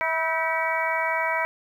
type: harmonic tone with a mistuned harmonic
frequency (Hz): 324.3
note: E4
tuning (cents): -28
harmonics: 2 / 3 / 4 / 5 / 6 / 7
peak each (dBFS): -29 / -27 / -33 / -32 / -29 / -29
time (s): 0.01-1.45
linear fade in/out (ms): 0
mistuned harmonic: 5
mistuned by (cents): -70
effects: 9-bit